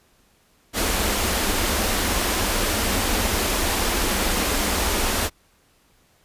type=band-stop noise; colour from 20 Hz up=pink; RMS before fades=-22 dBFS; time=0.73-5.3 s; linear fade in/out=50 ms; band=100 to 180 Hz; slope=96 dB/octave; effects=pink hiss -60 dBFS RMS until 6.24 s + resampled to 32000 Hz